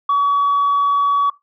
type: tone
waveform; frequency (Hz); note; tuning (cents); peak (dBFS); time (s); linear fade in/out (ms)
sine; 1134; C#6; +39; -11; 0.09-1.3; 5
effects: noise-tail reverb RT60 0.2 s tail -18 dB re dry + tanh soft clip ceiling -10 dBFS